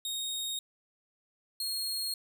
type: tone pair in turn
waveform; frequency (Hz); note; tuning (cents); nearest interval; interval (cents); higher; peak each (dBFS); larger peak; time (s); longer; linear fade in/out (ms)
sawtooth; 3729 / 4270; A#7 / C8; 0 / +34; major second; 234; second; -30 / -29; second; 0.05-0.59 / 1.6-2.14; neither; 2
effects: none